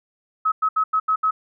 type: tone bursts at uneven times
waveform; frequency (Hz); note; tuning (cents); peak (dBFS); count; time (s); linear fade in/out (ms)
sine; 1282; E6; -49; -16; 6; 0.45-0.52 / 0.62-0.69 / 0.76-0.84 / 0.93-1 / 1.08-1.16 / 1.23-1.31; 10
effects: none